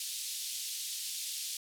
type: band-pass noise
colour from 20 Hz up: pink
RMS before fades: -39 dBFS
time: 0-1.57 s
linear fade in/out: 2 ms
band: 3400 to 13000 Hz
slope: 24 dB/octave
effects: none